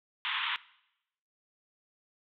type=band-pass noise; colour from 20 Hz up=white; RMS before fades=-33 dBFS; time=0.25-0.56 s; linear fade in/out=0 ms; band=890 to 3600 Hz; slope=96 dB/octave; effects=noise-tail reverb RT60 0.8 s tail -20 dB re dry